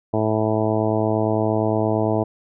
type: harmonic tone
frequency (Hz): 108.7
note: A2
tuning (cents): -21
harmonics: 1 / 2 / 3 / 4 / 5 / 6 / 7 / 8 / 9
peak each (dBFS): -24 / -26 / -24 / -25 / -29 / -24 / -30 / -31 / -34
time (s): 0.13-2.24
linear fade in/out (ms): 10
effects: none